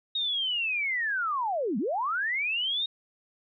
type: linear two-way sweep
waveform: sine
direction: down then up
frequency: 3760 to 185 to 3760 Hz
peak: -26 dBFS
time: 0.15-2.86 s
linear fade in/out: 5 ms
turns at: 1.78 s
effects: none